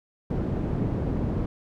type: low-pass noise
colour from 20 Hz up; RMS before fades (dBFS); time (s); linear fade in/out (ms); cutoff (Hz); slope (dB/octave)
white; -27; 0.3-1.46; 5; 240; 12
effects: none